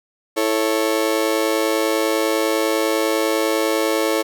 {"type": "chord", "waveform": "35% pulse", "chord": "A major", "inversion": "second", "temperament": "just", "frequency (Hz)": [330, 440, 550], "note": ["E4", "A4", "C#5"], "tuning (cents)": [2, 0, -14], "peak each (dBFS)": -20, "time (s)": [0.36, 4.23], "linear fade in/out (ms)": 20, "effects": []}